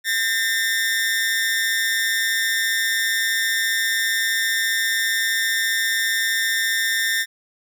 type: tone with amplitude modulation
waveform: sawtooth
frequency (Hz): 1814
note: A#6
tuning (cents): -48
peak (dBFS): -12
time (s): 0.04-7.26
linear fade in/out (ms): 50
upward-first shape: sine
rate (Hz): 215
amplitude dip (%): 75
effects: none